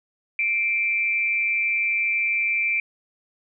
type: tone with amplitude modulation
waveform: sine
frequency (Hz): 2349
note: D7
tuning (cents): 0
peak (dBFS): -17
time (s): 0.39-2.8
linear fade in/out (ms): 2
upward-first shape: sine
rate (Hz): 212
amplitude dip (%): 60
effects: none